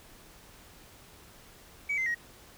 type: tone with pitch steps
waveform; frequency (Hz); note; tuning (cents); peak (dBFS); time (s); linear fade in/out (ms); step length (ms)
sine; 2274 / 2073 / 1890.2; C#7 / C7 / A#6; +44 / -17 / +24; -26; 1.89-2.148; 10; 86
effects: tanh soft clip ceiling -24 dBFS + pink hiss -54 dBFS RMS until 2.57 s